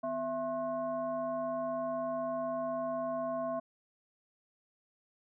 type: tone with frequency modulation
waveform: sine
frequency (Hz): 663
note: E5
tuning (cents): +10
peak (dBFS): -32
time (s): 0.03-3.6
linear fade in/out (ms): 10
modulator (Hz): 410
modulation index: 0.78
effects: none